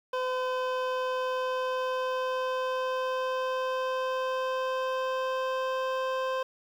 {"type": "tone with pitch glide", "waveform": "25% pulse", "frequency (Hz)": [510, 521], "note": ["C5", "C5"], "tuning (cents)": [-44, -7], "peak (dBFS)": -24, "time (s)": [0.13, 6.43], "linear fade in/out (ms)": 5, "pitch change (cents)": 37, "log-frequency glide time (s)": [0.41, 6.01], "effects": ["low-pass 3000 Hz 12 dB/octave", "9-bit"]}